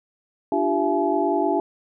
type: tone cluster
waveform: sine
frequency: 295.7 / 345.4 / 391.9 / 674 / 852 Hz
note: D4 / F4 / G4 / E5 / G#5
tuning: +12 / -19 / 0 / +38 / +44 cents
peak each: -25 dBFS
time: 0.52-1.6 s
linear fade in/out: 2 ms
effects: none